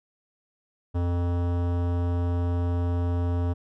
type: tone with hard clipping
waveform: sine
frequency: 87.31 Hz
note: F2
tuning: in tune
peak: -25 dBFS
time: 0.94-3.54 s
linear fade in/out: 20 ms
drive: 18 dB
effects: none